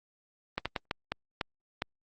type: slowing click train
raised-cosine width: 0.3 ms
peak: -14 dBFS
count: 7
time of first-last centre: 0.58-1.821 s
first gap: 76 ms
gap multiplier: 1.4
effects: Opus 24 kbps